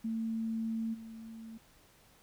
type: tone with level steps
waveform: sine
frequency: 224.6 Hz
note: A3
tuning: 36 cents sharp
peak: -32 / -44 dBFS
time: 0.04-1.58 s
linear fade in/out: 10 ms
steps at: 0.93 s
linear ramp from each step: 20 ms
effects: pink hiss -63 dBFS RMS until 2.22 s